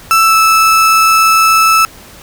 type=tone with pitch glide; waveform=35% pulse; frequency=1324 to 1311.8 Hz; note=E6 to E6; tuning=+7 to -9 cents; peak=-4 dBFS; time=0.11-1.85 s; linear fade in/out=0 ms; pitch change=-16 cents; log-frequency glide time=0.25-0.35 s; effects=pink hiss -36 dBFS RMS until 2.22 s